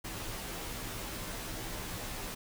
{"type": "noise with comb filter", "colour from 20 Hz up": "pink", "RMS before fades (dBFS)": -40, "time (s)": [0.04, 2.35], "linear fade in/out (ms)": 10, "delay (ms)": 14, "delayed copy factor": -0.8, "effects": []}